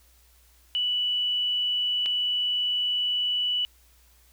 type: tone pair in turn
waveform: sine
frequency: 2960 / 2960 Hz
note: F#7 / F#7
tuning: 0 / 0 cents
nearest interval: unison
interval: 0 cents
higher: neither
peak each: -23 dBFS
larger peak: neither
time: 0.75-2.06 / 2.06-3.65 s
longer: second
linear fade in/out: 0 ms
effects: added 60 Hz sine -58 dBFS peak until 4.32 s + white hiss -61 dBFS RMS until 4.32 s